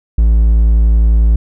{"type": "tone", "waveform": "triangle", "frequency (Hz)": 55.5, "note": "A1", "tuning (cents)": 16, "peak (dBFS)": -4, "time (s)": [0.18, 1.36], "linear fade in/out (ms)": 5, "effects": []}